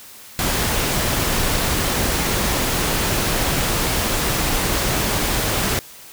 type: noise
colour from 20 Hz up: pink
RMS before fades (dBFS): -20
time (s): 0.39-5.79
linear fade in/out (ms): 0
effects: white hiss -41 dBFS RMS until 6.12 s